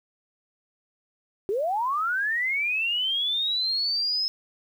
sine linear sweep, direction up, 370 to 5190 Hz, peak -23 dBFS, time 1.49-4.28 s, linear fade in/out 0 ms, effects 9-bit

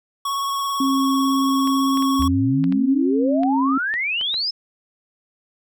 square tone with vibrato, 1108.7 Hz, C#6, in tune, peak -22 dBFS, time 0.25-2.28 s, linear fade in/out 5 ms, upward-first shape sine, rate 18 Hz, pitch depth 22 cents each way
sine tone, 269.8 Hz, C#4, 47 cents flat, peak -17 dBFS, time 0.8-3.78 s, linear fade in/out 5 ms
clicks, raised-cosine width 0.3 ms, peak -19 dBFS, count 10, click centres 1.674 / 1.973 / 2.024 / 2.223 / 2.641 / 2.724 / 3.434 / 3.94 / 4.212 / 4.342 s
sine exponential sweep, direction up, 70.9 to 5290 Hz, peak -20 dBFS, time 2.19-4.51 s, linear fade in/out 10 ms
effects none

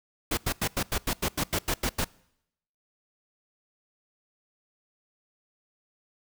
pink noise bursts, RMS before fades -27 dBFS, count 12, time 0.31-2.045 s, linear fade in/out 5 ms, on 63 ms, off 89 ms, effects noise-tail reverb RT60 0.8 s tail -24 dB re dry

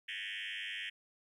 sine tone with frequency modulation, 2489 Hz, D#7, in tune, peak -37 dBFS, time 0.08-0.9 s, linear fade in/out 10 ms, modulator 101 Hz, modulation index 7.6, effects tanh soft clip ceiling -36 dBFS + 12-bit

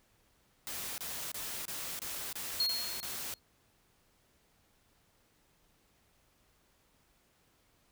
white noise bursts, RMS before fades -40 dBFS, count 8, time 0.67-3.339 s, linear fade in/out 0 ms, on 310 ms, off 27 ms
triangle tone with exponential decay, 4288 Hz, C8, 42 cents sharp, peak -25 dBFS, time 2.6-3.39 s, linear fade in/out 2 ms, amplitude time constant 170 ms
effects pink hiss -70 dBFS RMS until 7.91 s

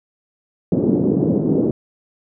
pink band-pass noise, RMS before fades -17 dBFS, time 0.72-1.71 s, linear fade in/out 2 ms, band 160 to 420 Hz, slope 24 dB/octave, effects none

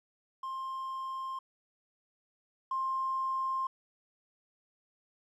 triangle tone pair in turn, 1057 / 1057 Hz, C6 / C6, +17 / +17 cents, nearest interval unison, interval 0 cents, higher neither, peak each -33 / -26 dBFS, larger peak second, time 0.43-1.39 / 2.71-3.67 s, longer neither, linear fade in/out 5 ms, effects tanh soft clip ceiling -28 dBFS

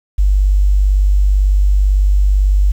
sine tone, 49 Hz, G1, in tune, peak -8 dBFS, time 0.18-2.72 s, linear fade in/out 10 ms, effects 7-bit

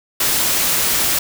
white noise, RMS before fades -17 dBFS, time 0.2-1.19 s, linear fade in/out 5 ms, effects none

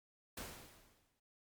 pink noise with exponential decay, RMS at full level -44 dBFS, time 0.37-1.2 s, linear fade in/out 5 ms, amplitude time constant 180 ms, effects MP3 96 kbps

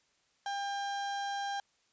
35% pulse tone, 800 Hz, G5, 35 cents sharp, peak -32 dBFS, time 0.46-1.6 s, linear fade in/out 2 ms, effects white hiss -72 dBFS RMS until 1.92 s + resampled to 16000 Hz

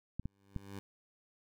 clicks, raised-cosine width 5 ms, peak -25 dBFS, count 3, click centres 0.196 / 0.256 / 0.563 s
15% pulse tone with exponential growth, 99 Hz, G2, 18 cents sharp, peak -35 dBFS, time 0.23-0.79 s, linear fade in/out 0 ms, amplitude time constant 120 ms
effects none

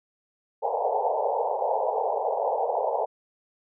white band-pass noise, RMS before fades -26 dBFS, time 0.62-3.06 s, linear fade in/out 20 ms, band 430 to 920 Hz, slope 96 dB/octave, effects none

